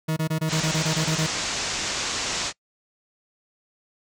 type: tone bursts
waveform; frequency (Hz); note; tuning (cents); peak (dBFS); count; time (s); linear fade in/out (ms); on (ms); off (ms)
40% pulse; 158.2; D#3; +29; -21; 11; 0.08-1.267; 10; 87; 23
type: low-pass noise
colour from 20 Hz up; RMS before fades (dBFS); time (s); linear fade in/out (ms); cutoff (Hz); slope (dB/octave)
white; -28; 0.47-2.53; 50; 7400; 48
effects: noise-tail reverb RT60 0.1 s tail -24 dB re dry